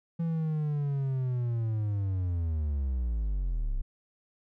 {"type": "linear sweep", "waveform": "triangle", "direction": "down", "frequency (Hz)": [168.1, 30.87], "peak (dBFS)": -25, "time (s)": [0.19, 3.82], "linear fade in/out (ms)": 10, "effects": []}